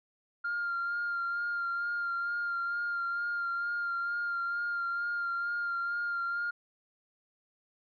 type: tone with vibrato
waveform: sine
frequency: 1399 Hz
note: F6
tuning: 3 cents sharp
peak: -29 dBFS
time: 0.44-6.51 s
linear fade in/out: 10 ms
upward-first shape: sine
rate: 2.2 Hz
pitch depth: 21 cents each way
effects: tanh soft clip ceiling -27 dBFS